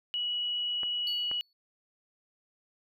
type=tone; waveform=sine; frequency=2927 Hz; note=F#7; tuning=19 cents flat; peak=-29 dBFS; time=0.14-1.41 s; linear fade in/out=0 ms
type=clicks; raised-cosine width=0.5 ms; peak=-26 / -26 dBFS; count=2; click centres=0.833 / 1.314 s
type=tone with exponential decay; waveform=triangle; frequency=4435 Hz; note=C#8; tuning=in tune; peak=-32 dBFS; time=1.07-1.53 s; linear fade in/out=1 ms; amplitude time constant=98 ms
effects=none